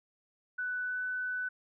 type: tone with pitch glide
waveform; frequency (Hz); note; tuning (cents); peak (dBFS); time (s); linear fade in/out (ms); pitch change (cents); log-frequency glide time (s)
sine; 1491 to 1499.6; F#6 to F#6; +13 to +23; -32; 0.58-1.49; 10; +10; 0.84-0.97
effects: none